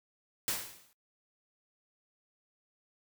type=noise with exponential decay; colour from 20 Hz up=white; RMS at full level=-30 dBFS; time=0.48-0.93 s; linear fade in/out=0 ms; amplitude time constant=96 ms; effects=noise-tail reverb RT60 0.1 s tail -20 dB re dry